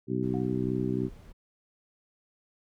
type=harmonic tone; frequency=63.2 Hz; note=B1; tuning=41 cents sharp; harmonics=2 / 3 / 4 / 5 / 6; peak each=-33 / -33 / -33 / -33 / -33 dBFS; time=0.07-1.1 s; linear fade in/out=50 ms
type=noise; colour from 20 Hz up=brown; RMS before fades=-48 dBFS; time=0.22-1.33 s; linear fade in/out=20 ms
type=tone with exponential decay; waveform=sine; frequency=723 Hz; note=F#5; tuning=40 cents flat; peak=-38 dBFS; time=0.34-0.64 s; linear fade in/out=0 ms; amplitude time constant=65 ms
effects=none